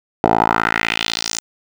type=tone with band-pass filter sweep; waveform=10% pulse; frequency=55.9 Hz; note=A1; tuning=28 cents sharp; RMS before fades=-18 dBFS; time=0.24-1.4 s; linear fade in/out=0 ms; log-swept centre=610 to 7100 Hz; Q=2.5; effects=none